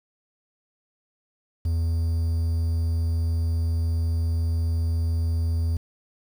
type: tone with quantisation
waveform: triangle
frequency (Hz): 82.8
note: E2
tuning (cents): +8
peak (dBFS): -19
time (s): 1.65-5.77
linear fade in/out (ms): 5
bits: 8
effects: none